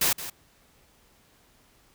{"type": "noise with echo", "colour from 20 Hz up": "white", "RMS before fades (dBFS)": -23, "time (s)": [0.01, 0.13], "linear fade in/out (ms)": 5, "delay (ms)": 170, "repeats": 1, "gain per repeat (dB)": -13, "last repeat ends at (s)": 0.3, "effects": ["pink hiss -61 dBFS RMS until 1.94 s"]}